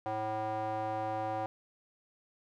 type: tone with band-pass filter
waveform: square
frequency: 108.8 Hz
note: A2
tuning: 19 cents flat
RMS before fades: -35 dBFS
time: 0.06-1.46 s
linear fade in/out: 0 ms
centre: 740 Hz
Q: 3.2
effects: none